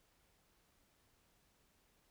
silence, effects pink hiss -74 dBFS RMS until 2.1 s

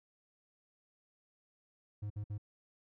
triangle tone bursts, 103.83 Hz, G#2, in tune, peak -35 dBFS, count 3, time 2.02-2.381 s, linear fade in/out 10 ms, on 83 ms, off 56 ms, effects none

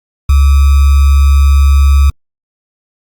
sine tone with sample-and-hold, 69.6 Hz, C#2, 8 cents sharp, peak -3 dBFS, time 0.29-2.1 s, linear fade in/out 5 ms, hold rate 1225 Hz, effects Opus 48 kbps

